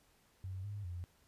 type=tone with pitch steps; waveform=sine; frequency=94 / 102.3 / 88 Hz; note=F#2 / G#2 / F2; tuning=+28 / -26 / +14 cents; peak=-40 dBFS; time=0.44-1.04 s; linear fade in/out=0 ms; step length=200 ms; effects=pink hiss -70 dBFS RMS until 1.27 s + resampled to 32000 Hz